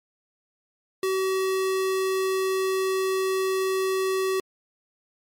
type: tone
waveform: square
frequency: 379.9 Hz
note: F#4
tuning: 46 cents sharp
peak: -23 dBFS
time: 1.03-4.4 s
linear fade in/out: 2 ms
effects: MP3 64 kbps